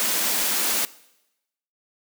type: high-pass noise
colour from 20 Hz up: white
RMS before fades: -23 dBFS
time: 0-0.85 s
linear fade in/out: 0 ms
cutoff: 180 Hz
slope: 96 dB/octave
effects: noise-tail reverb RT60 0.9 s tail -20 dB re dry